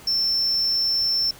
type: tone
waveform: triangle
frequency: 5370 Hz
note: E8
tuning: 31 cents sharp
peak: -18 dBFS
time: 0.07-1.31 s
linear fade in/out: 5 ms
effects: pink hiss -45 dBFS RMS until 1.39 s